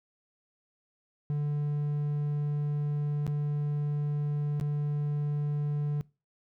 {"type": "tone with dropouts", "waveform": "triangle", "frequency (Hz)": 146.9, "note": "D3", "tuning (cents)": 1, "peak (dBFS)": -25, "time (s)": [1.3, 6.01], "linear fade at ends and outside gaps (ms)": 0, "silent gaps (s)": [[3.266, 3.277], [4.599, 4.611]], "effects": ["noise-tail reverb RT60 0.3 s tail -23 dB re dry"]}